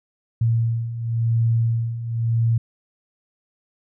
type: beating tone pair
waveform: sine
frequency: 114.5 / 115.44 Hz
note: A#2 / A#2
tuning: -31 / -16 cents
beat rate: 0.94 Hz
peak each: -24 / -19 dBFS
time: 0.41-2.58 s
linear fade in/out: 5 ms
effects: none